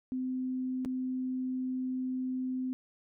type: tone with dropouts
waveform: sine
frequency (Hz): 256.8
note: C4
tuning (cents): -32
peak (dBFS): -31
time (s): 0.12-2.73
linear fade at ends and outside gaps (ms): 0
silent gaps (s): 0.849-0.858
effects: none